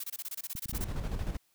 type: noise bursts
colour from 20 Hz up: blue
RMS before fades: -38 dBFS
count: 14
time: 0-0.844 s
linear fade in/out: 5 ms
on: 38 ms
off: 24 ms
type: clicks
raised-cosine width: 5 ms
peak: -30 dBFS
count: 12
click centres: 0.553 / 0.658 / 0.696 / 0.728 / 0.77 / 0.833 / 0.952 / 1.014 / 1.055 / 1.162 / 1.234 / 1.308 s
type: noise with tremolo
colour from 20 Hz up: brown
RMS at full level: -33 dBFS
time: 0.73-1.37 s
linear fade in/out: 5 ms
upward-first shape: square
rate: 13 Hz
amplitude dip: 50%
effects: white hiss -71 dBFS RMS until 1.54 s